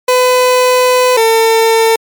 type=tone pair in turn; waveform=30% pulse; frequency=503 / 450.7 Hz; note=B4 / A4; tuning=+32 / +42 cents; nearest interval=major second; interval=190 cents; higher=first; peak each=-4 dBFS; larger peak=neither; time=0.08-1.17 / 1.17-1.96 s; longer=first; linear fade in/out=5 ms; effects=MP3 96 kbps